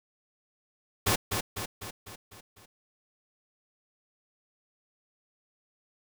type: noise with echo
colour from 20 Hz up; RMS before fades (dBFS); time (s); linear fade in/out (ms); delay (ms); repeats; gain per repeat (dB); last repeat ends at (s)
pink; -25; 1.06-1.16; 10; 250; 6; -5; 2.66
effects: none